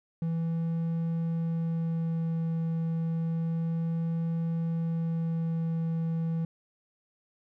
triangle tone with vibrato, 164.81 Hz, E3, in tune, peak -25 dBFS, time 0.22-6.45 s, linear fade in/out 2 ms, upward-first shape sine, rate 0.3 Hz, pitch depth 8 cents each way, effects none

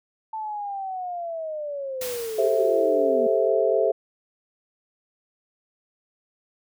sine linear sweep, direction down, 885 to 232.7 Hz, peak -28 dBFS, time 0.33-3.27 s, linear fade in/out 5 ms
white noise with exponential decay, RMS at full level -32 dBFS, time 2.01-3.49 s, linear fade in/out 5 ms, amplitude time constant 320 ms
sine chord, A minor seventh, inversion third, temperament just, 396 / 440 / 528 / 660 Hz, G4 / A4 / C5 / E5, +18 / 0 / +16 / +2 cents, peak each -25 / -23 / -24 / -23 dBFS, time 2.38-3.92 s, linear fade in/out 10 ms
effects none

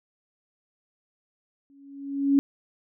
sine tone with exponential growth, 278.5 Hz, C#4, 8 cents sharp, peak -14 dBFS, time 1.7-2.39 s, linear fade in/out 0 ms, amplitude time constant 150 ms, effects none

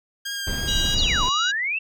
15% pulse tone with vibrato, 1608 Hz, G6, 44 cents sharp, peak -21 dBFS, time 0.25-0.95 s, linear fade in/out 10 ms, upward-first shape triangle, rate 3.3 Hz, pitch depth 22 cents each way
brown noise, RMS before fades -26 dBFS, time 0.47-1.29 s, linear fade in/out 0 ms
harmonic tone, 961 Hz, B5, 48 cents flat, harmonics 3 / 4 / 5 / 6 / 7, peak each -27 / -24 / -36 / -34 / -35 dBFS, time 0.67-1.52 s, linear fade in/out 20 ms
sine exponential two-way sweep, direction down then up, 5130 to 965 to 2750 Hz, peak -22 dBFS, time 0.97-1.79 s, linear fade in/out 10 ms, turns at 1.24 s
effects none

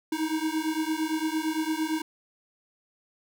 square beating tone pair, 311.1 / 319.9 Hz, D#4 / D#4, 0 / +48 cents, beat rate 8.8 Hz, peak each -30 dBFS, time 0.12-2.02 s, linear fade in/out 5 ms, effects none

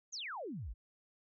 sine exponential sweep, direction down, 6970 to 42 Hz, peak -40 dBFS, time 0.12-0.74 s, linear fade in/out 20 ms, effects none

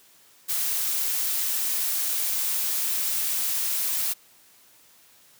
blue noise, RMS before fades -26 dBFS, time 0.48-4.14 s, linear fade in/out 20 ms, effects white hiss -56 dBFS RMS until 5.39 s + high-pass 80 Hz 12 dB/octave

